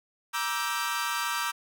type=chord; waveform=sawtooth; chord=E half-diminished seventh; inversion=second; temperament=equal with one note detuned; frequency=945.9 / 1174.7 / 1318.5 / 1568 Hz; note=Bb5 / D6 / E6 / G6; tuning=+25 / 0 / 0 / 0 cents; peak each=-30 dBFS; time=0.33-1.52 s; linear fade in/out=20 ms; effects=none

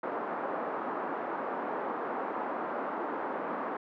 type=band-pass noise; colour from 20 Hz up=white; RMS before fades=-35 dBFS; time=0.03-3.77 s; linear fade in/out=5 ms; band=240 to 1200 Hz; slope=24 dB/octave; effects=none

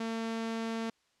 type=tone; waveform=sawtooth; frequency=226.3 Hz; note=A3; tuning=49 cents sharp; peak=-29 dBFS; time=0-0.9 s; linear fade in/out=5 ms; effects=white hiss -72 dBFS RMS until 1.2 s + low-pass 6000 Hz 12 dB/octave

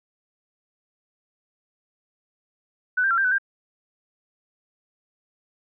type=tone with pitch steps; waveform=sine; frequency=1494 / 1580 / 1366 / 1580 / 1500 / 1591 Hz; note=F#6 / G6 / F6 / G6 / F#6 / G6; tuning=+16 / +13 / -39 / +13 / +23 / +25 cents; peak=-18 dBFS; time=2.97-3.384 s; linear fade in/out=10 ms; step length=69 ms; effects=none

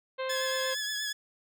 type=harmonic tone; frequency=523.3 Hz; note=C5; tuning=in tune; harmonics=1 / 2 / 3 / 4 / 5 / 6 / 7 / 8; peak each=-32 / -38 / -42 / -44 / -46 / -48 / -49 / -50 dBFS; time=0.18-0.75 s; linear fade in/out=20 ms
type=tone with vibrato; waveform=15% pulse; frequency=1700 Hz; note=G#6; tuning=40 cents sharp; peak=-25 dBFS; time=0.29-1.13 s; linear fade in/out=10 ms; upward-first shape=triangle; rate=8.5 Hz; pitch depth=39 cents each way
effects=none

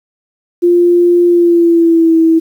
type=tone with pitch glide; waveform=sine; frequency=349.2 to 325.8 Hz; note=F4 to E4; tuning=0 to -20 cents; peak=-5 dBFS; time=0.62-2.4 s; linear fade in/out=20 ms; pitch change=-120 cents; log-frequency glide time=1.27-2.16 s; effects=7-bit

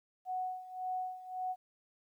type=tone with tremolo; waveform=sine; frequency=740 Hz; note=F#5; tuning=in tune; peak=-33 dBFS; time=0.25-1.56 s; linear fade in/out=50 ms; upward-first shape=sine; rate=1.8 Hz; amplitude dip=80%; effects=12-bit

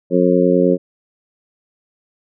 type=harmonic tone; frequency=89.9 Hz; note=F#2; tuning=49 cents flat; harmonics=2 / 3 / 4 / 5 / 6; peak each=-17 / -17 / -17 / -17 / -17 dBFS; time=0.1-0.78 s; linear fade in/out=50 ms; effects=none

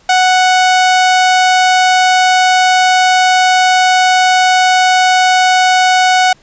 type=tone; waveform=sawtooth; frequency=740 Hz; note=F#5; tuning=in tune; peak=-3 dBFS; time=0.09-6.33 s; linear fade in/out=5 ms; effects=pink hiss -48 dBFS RMS until 6.42 s + resampled to 16000 Hz

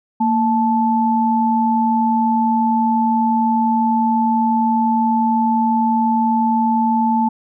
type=tone pair together; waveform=sine; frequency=230 / 874.2 Hz; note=A#3 / A5; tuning=-23 / -11 cents; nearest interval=octave + major seventh; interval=2312 cents; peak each=-16 dBFS; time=0.2-7.29 s; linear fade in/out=10 ms; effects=none

